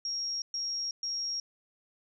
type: tone bursts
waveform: sine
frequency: 5588 Hz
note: F8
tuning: in tune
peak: -31 dBFS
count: 3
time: 0.05-1.4 s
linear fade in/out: 2 ms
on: 370 ms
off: 120 ms
effects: none